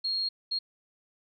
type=tone bursts at uneven times; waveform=sine; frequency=4263 Hz; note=C8; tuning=32 cents sharp; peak=-27 dBFS; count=2; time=0.04-0.29 / 0.51-0.59 s; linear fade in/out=10 ms; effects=none